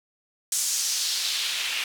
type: noise with band-pass filter sweep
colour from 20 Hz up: white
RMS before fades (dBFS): -27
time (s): 0.52-1.84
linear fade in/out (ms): 2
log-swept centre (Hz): 7500 to 2500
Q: 1.8
effects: none